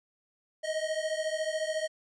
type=beating tone pair; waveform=square; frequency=622.3 / 636.3 Hz; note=D#5 / D#5; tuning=0 / +39 cents; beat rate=14 Hz; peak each=-33 / -34 dBFS; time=0.63-1.88 s; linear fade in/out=20 ms; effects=resampled to 22050 Hz